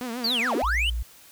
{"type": "tone with vibrato", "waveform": "sawtooth", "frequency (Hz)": 240, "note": "B3", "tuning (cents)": -49, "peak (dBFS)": -26, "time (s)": [0.01, 0.62], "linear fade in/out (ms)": 0, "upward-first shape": "triangle", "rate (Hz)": 7.1, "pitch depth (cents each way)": 130}
{"type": "linear two-way sweep", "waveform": "triangle", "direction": "down then up", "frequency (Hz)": [4799, 243.7, 3131], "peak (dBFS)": -21, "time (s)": [0.24, 0.9], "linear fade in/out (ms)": 5, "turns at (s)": 0.56}
{"type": "tone", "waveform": "sine", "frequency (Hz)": 58.27, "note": "A#1", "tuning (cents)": 0, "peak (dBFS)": -25, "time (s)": [0.63, 1.03], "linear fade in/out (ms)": 10}
{"effects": ["white hiss -51 dBFS RMS until 1.31 s"]}